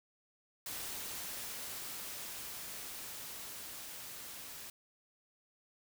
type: noise with level ramp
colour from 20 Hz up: white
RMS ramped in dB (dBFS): -42 to -48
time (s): 0.66-4.7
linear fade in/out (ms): 2
effects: none